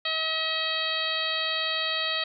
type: harmonic tone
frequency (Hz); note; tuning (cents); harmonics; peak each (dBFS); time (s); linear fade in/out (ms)
639; D#5; +46; 1 / 2 / 3 / 4 / 5 / 6 / 7; -36 / -35 / -33 / -34 / -32 / -31 / -34; 0.05-2.24; 5
effects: none